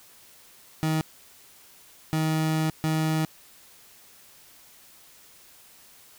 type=tone bursts at uneven times; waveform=30% pulse; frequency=157.7 Hz; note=D#3; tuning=24 cents sharp; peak=-20 dBFS; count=3; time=0.83-1.01 / 2.13-2.7 / 2.84-3.25 s; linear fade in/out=0 ms; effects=white hiss -53 dBFS RMS until 6.18 s